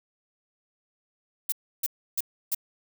violet noise bursts, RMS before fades -26 dBFS, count 4, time 1.49-2.548 s, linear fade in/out 5 ms, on 32 ms, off 310 ms, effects none

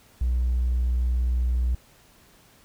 triangle tone, 61.4 Hz, B1, 9 cents flat, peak -17 dBFS, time 0.21-1.75 s, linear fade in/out 5 ms, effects tanh soft clip ceiling -17 dBFS + pink hiss -56 dBFS RMS until 2.64 s

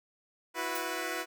10% pulse chord, E suspended second, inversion none, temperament equal with one note detuned, 329.6 / 366.6 / 493.9 Hz, E4 / F#4 / B4, 0 / -16 / 0 cents, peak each -29 dBFS, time 0.54-1.26 s, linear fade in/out 50 ms
blue noise with exponential decay, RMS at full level -35 dBFS, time 0.75-0.92 s, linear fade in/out 5 ms, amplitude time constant 35 ms
effects none

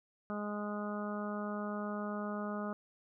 harmonic tone, 207.7 Hz, G#3, in tune, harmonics 1 / 2 / 3 / 4 / 5 / 6 / 7, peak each -38 / -45 / -43 / -49 / -50 / -44 / -50 dBFS, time 0.3-2.73 s, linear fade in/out 0 ms, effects none

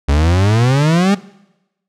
40% pulse exponential sweep, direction up, 68.2 to 207.2 Hz, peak -9 dBFS, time 0.08-1.15 s, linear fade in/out 10 ms, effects noise-tail reverb RT60 0.9 s tail -20 dB re dry + low-pass 7000 Hz 12 dB/octave

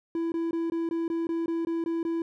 triangle tone bursts, 332.3 Hz, E4, 14 cents sharp, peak -24 dBFS, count 11, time 0.15-2.22 s, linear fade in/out 2 ms, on 170 ms, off 20 ms, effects none

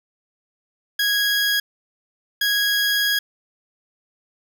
20% pulse tone bursts at uneven times, 1653 Hz, G#6, 9 cents flat, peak -13 dBFS, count 2, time 0.99-1.6 / 2.41-3.19 s, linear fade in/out 5 ms, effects none

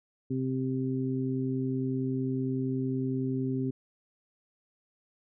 harmonic tone, 130.81 Hz, C3, in tune, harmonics 1 / 2 / 3, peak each -32 / -30 / -36 dBFS, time 0.3-3.71 s, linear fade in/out 10 ms, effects none

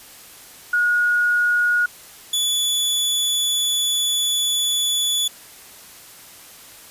sine / sawtooth tone pair in turn, 1445 / 3445 Hz, F#6 / A7, -41 / -37 cents, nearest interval octave + minor third, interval 1504 cents, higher second, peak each -15 dBFS, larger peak neither, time 0.73-1.86 / 2.33-5.28 s, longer second, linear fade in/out 5 ms, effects white hiss -43 dBFS RMS until 6.9 s + resampled to 32000 Hz

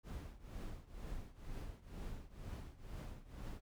brown noise with tremolo, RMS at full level -44 dBFS, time 0.03-3.61 s, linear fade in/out 50 ms, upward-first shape triangle, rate 2.1 Hz, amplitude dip 90%, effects none

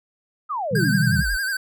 sine exponential sweep, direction down, 1318.5 to 36.28 Hz, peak -23 dBFS, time 0.49-1.37 s, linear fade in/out 20 ms
sine chord, E minor seventh, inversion second, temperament just, 123.61 / 148.33 / 164.81 / 197.78 Hz, B2 / D3 / E3 / G3, +2 / +18 / 0 / +16 cents, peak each -24 dBFS, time 0.71-1.23 s, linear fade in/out 20 ms
square tone with vibrato, 1568 Hz, G6, in tune, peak -23 dBFS, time 0.75-1.57 s, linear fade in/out 5 ms, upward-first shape sine, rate 11 Hz, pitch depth 69 cents each way
effects none

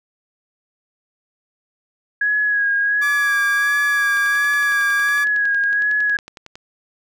sine tone with vibrato, 1661.2 Hz, G#6, in tune, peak -15 dBFS, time 2.21-6.17 s, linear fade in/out 5 ms, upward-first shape sine, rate 1.4 Hz, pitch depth 33 cents each way
sawtooth tone, 1169 Hz, D6, 8 cents flat, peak -21 dBFS, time 3.01-5.25 s, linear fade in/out 20 ms
click train, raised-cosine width 0.2 ms, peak -20 dBFS, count 27, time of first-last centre 4.17-6.555 s, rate 10.9 Hz
effects none

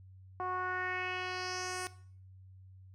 10% pulse tone with low-pass filter sweep, 366.7 Hz, F#4, 15 cents flat, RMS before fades -37 dBFS, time 0.4-1.87 s, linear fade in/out 0 ms, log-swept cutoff 920 to 9300 Hz, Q 2.8, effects noise-tail reverb RT60 0.5 s tail -17 dB re dry + added 94 Hz sine -52 dBFS peak until 2.94 s

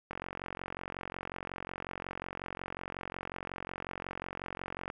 click train, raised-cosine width 0.5 ms, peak -23 dBFS, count 219, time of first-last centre 0.11-4.901 s, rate 45.5 Hz, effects none

